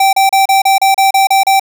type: tone bursts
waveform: square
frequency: 778 Hz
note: G5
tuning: 13 cents flat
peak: -7 dBFS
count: 10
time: 0-1.597 s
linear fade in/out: 5 ms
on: 130 ms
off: 33 ms
effects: none